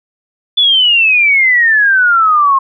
sine exponential sweep, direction down, 3488 to 1063 Hz, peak -6 dBFS, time 0.57-2.59 s, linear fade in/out 10 ms, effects none

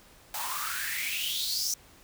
white noise with high-pass filter sweep, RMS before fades -32 dBFS, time 0.34-1.74 s, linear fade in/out 2 ms, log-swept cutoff 820 to 6000 Hz, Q 7.5, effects pink hiss -56 dBFS RMS until 2.03 s

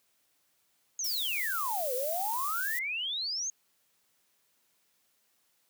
sine exponential two-way sweep, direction down then up, 6645 to 483.9 to 6645 Hz, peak -31 dBFS, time 0.99-3.5 s, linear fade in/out 2 ms, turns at 1.94 s
violet noise, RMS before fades -36 dBFS, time 1.04-2.79 s, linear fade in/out 2 ms
effects white hiss -72 dBFS RMS until 5.69 s + high-pass 100 Hz 12 dB/octave

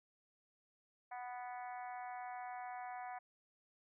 harmonic tone, 246.9 Hz, B3, in tune, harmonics 3 / 4 / 5 / 6 / 7 / 8 / 9, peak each -45 / -52 / -58 / -58 / -58 / -60 / -60 dBFS, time 1.11-3.19 s, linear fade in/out 10 ms, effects none

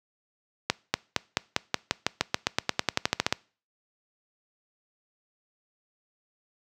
accelerating click train, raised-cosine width 0.2 ms, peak -4 dBFS, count 21, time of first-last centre 0.7-3.325 s, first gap 240 ms, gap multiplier 0.93, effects noise-tail reverb RT60 0.4 s tail -24 dB re dry + high-pass 80 Hz 12 dB/octave

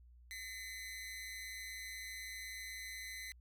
sawtooth tone with amplitude modulation, 2029 Hz, B6, 46 cents sharp, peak -38 dBFS, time 0.31-3.32 s, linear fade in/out 0 ms, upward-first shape sine, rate 208 Hz, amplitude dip 75%, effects added 60 Hz sine -58 dBFS peak until 3.4 s

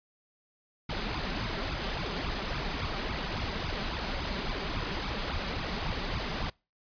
pink noise with flanger, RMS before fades -33 dBFS, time 0.89-6.5 s, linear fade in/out 5 ms, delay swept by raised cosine 0.81 to 5.21 ms, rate 3.6 Hz, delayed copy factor +0.7, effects noise-tail reverb RT60 0.3 s tail -26 dB re dry + resampled to 11025 Hz

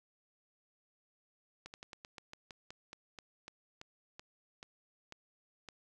slowing click train, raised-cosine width 0.2 ms, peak -30 dBFS, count 17, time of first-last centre 1.66-5.687 s, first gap 79 ms, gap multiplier 1.14, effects none

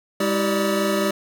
square tone cluster, 203.1 / 322.3 / 386.8 / 585 / 1276 Hz, G#3 / E4 / G4 / D5 / D#6, -38 / -39 / -23 / -7 / +43 cents, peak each -25 / -28 / -26 / -25 / -31 dBFS, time 0.2-1.11 s, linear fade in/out 5 ms, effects none

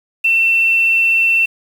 sine tone with quantisation, 2692 Hz, E7, 36 cents sharp, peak -10 dBFS, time 0.24-1.46 s, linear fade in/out 10 ms, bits 6, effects none

